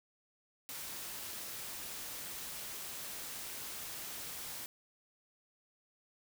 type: noise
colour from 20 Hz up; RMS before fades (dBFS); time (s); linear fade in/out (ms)
white; -44; 0.69-4.66; 0
effects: none